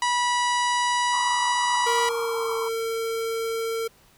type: harmonic tone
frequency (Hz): 975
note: B5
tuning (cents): -23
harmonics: 1 / 2 / 3 / 4 / 5 / 6 / 7 / 8 / 9 / 10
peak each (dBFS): -22 / -28 / -32 / -34 / -36 / -38 / -39 / -40 / -41 / -42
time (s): 0.02-2.09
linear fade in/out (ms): 2
type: band-pass noise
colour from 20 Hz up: pink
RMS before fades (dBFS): -33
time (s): 1.12-2.69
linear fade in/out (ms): 10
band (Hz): 900 to 1200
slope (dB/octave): 96
type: tone with pitch glide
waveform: square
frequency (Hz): 466.2 to 453.7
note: A#4 to A#4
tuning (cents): 0 to -47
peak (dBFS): -26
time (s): 1.86-3.88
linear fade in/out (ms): 10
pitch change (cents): -47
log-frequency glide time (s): 2.08-2.53
effects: pink hiss -57 dBFS RMS until 4.17 s